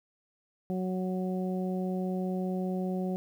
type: harmonic tone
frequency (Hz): 185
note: F#3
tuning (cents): 0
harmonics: 1 / 2 / 3 / 4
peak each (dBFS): -30 / -36 / -40 / -42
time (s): 0.7-3.16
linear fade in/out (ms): 0
effects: 10-bit